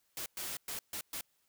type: noise bursts at uneven times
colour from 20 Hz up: white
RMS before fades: -40 dBFS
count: 5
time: 0.17-0.26 / 0.37-0.57 / 0.68-0.79 / 0.93-1.01 / 1.13-1.21 s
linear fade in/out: 2 ms
effects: white hiss -75 dBFS RMS until 1.48 s

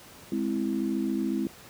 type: chord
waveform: sine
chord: Ab augmented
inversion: none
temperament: equal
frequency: 207.7 / 261.6 / 329.6 Hz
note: Ab3 / C4 / E4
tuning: 0 / 0 / 0 cents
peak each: -30 dBFS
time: 0.32-1.47 s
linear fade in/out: 2 ms
effects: pink hiss -49 dBFS RMS until 1.69 s + high-pass 80 Hz 12 dB/octave

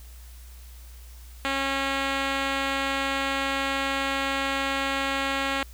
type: tone with low-pass filter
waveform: 5% pulse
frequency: 272.9 Hz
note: C#4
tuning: 27 cents flat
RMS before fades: -27 dBFS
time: 1.45-5.63 s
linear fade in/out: 0 ms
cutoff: 5400 Hz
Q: 0.67
effects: added 60 Hz sine -42 dBFS peak until 5.73 s + white hiss -53 dBFS RMS until 5.73 s

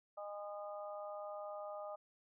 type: harmonic tone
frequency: 204.6 Hz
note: G#3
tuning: 26 cents flat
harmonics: 3 / 4 / 5 / 6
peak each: -45 / -50 / -60 / -51 dBFS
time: 0.17-1.96 s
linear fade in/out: 10 ms
effects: none

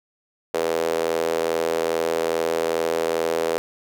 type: tone with high-pass filter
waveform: sawtooth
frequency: 82.41 Hz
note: E2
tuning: in tune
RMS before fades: -23 dBFS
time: 0.54-3.58 s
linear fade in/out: 0 ms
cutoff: 470 Hz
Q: 4.3
effects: none

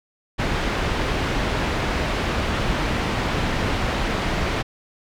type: low-pass noise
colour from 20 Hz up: pink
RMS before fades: -23 dBFS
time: 0.38-4.63 s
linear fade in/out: 20 ms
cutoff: 3200 Hz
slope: 12 dB/octave
effects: none

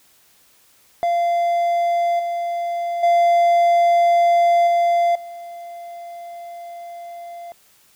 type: tone with level steps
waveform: triangle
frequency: 690 Hz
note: F5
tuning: 21 cents flat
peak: -14 / -19 / -10 / -12 / -30 dBFS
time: 1.03-7.52 s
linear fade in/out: 0 ms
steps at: 2.19 / 3.03 / 4.67 / 5.15 s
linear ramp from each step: 5 ms
effects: white hiss -55 dBFS RMS until 7.95 s

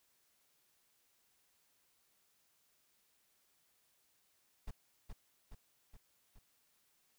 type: noise with echo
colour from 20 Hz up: brown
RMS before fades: -41 dBFS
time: 4.67-4.71 s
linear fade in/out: 10 ms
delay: 420 ms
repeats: 4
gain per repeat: -4 dB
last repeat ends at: 6.39 s
effects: white hiss -75 dBFS RMS until 7.18 s

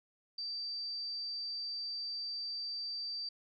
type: tone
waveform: sine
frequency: 4657 Hz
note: D8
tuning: 15 cents flat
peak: -37 dBFS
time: 0.38-3.29 s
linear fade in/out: 5 ms
effects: none

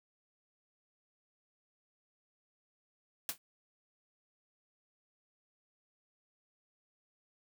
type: noise with exponential decay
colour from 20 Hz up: white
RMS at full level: -32 dBFS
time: 3.29-3.38 s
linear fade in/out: 1 ms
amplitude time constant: 19 ms
effects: none

